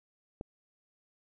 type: click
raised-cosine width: 2 ms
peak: -25 dBFS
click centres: 0.411 s
effects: none